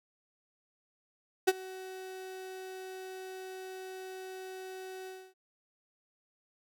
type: tone with ADSR envelope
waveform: 35% pulse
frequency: 375.7 Hz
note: F#4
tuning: 26 cents sharp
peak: -18 dBFS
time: 1.47-5.34 s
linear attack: 14 ms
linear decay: 35 ms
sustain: -22 dB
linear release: 270 ms
effects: none